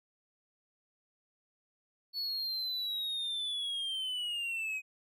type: linear sweep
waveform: triangle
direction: down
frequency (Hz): 4435 to 2506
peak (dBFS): -32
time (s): 2.13-4.82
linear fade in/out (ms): 50
effects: none